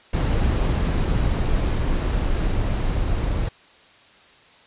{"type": "noise with level ramp", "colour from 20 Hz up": "brown", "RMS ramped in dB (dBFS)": [-19, -23], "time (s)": [0.13, 3.49], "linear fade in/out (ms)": 5, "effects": ["white hiss -51 dBFS RMS until 4.66 s", "resampled to 8000 Hz"]}